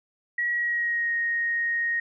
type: tone with pitch glide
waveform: sine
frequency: 1916 to 1867.9 Hz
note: A#6 to A#6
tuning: +47 to +3 cents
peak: -23 dBFS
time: 0.38-2 s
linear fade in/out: 5 ms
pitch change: -44 cents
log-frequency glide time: 0.51-1.13 s
effects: none